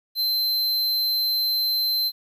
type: tone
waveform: square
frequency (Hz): 4100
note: C8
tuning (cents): -36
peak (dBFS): -21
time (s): 0.15-2.12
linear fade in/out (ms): 50
effects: 10-bit